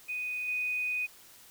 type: tone with level steps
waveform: sine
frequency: 2489 Hz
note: D#7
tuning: in tune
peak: -32 / -29 dBFS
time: 0.08-1.07 s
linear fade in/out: 20 ms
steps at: 0.48 s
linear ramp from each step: 2 ms
effects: white hiss -55 dBFS RMS until 1.5 s